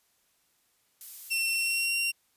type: noise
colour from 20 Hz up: violet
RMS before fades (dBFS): -41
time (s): 1.01-1.86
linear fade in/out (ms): 0
type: tone with pitch glide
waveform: sawtooth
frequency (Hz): 2706 to 2755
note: E7 to F7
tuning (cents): +45 to -24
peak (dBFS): -23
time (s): 1.3-2.12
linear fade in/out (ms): 20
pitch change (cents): +31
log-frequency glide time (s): 1.51-1.97
effects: white hiss -70 dBFS RMS until 2.36 s + resampled to 32000 Hz